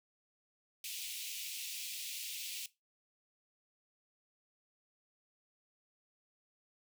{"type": "high-pass noise", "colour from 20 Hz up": "pink", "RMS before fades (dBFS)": -43, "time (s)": [0.84, 2.66], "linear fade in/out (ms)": 2, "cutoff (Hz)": 2400, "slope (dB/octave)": 48, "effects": ["noise-tail reverb RT60 0.2 s tail -17 dB re dry"]}